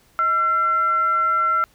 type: tone with frequency modulation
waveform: sine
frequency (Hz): 1352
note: E6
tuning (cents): +43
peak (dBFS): -16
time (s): 0.19-1.64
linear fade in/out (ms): 0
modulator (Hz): 722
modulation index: 0.26
effects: pink hiss -57 dBFS RMS until 1.74 s